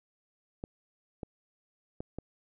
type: clicks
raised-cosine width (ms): 2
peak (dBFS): -24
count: 4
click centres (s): 0.639 / 1.232 / 2.005 / 2.186
effects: none